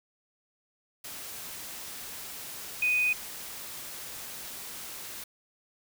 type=tone in noise; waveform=sine; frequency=2489 Hz; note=D#7; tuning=in tune; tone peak=-23 dBFS; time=2.82-3.13 s; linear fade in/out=5 ms; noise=white; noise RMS=-41 dBFS; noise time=1.04-5.24 s; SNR=+15 dB; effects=none